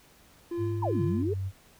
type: tone with tremolo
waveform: triangle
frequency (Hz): 343.4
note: F4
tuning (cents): -29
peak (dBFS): -26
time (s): 0.51-1.23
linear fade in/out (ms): 5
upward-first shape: triangle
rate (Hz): 2.4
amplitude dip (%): 70
type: tone with pitch glide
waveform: sine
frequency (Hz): 103.83 to 95.76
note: G#2 to G2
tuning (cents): 0 to -40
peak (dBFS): -29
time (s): 0.57-1.52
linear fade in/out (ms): 50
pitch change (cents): -140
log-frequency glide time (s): 0.98-1.11
type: exponential two-way sweep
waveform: sine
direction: down then up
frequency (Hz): 1046.5 to 130 to 450.2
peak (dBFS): -27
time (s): 0.82-1.34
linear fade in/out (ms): 10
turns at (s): 1.03
effects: pink hiss -58 dBFS RMS until 1.79 s